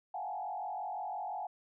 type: tone with frequency modulation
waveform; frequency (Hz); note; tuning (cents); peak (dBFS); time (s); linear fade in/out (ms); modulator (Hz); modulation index
sine; 784; G5; 0; -36; 0.14-1.47; 5; 45.8; 1.9
effects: none